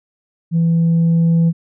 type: tone with level ramp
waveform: sine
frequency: 166.4 Hz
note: E3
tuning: 17 cents sharp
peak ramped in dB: -10 to -7 dBFS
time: 0.51-1.53 s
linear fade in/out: 50 ms
effects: tanh soft clip ceiling -9 dBFS